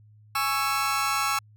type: chord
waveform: sawtooth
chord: C# minor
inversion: second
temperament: just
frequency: 831.5 / 1108.7 / 1330.5 Hz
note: G#5 / C#6 / E6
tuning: +2 / 0 / +16 cents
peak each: -27 / -24 / -23 dBFS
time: 0.35-1.39 s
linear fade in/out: 5 ms
effects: added 106 Hz sine -51 dBFS peak until 1.56 s